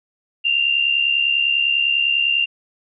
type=tone pair together; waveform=sine; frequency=2725 / 2795 Hz; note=F7 / F7; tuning=-43 / +1 cents; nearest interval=unison; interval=44 cents; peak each=-22 / -16 dBFS; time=0.44-2.46 s; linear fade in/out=20 ms; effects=none